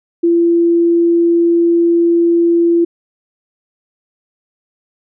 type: tone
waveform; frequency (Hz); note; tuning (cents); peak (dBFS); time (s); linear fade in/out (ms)
sine; 339.8; F4; -47; -8; 0.23-2.85; 10
effects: none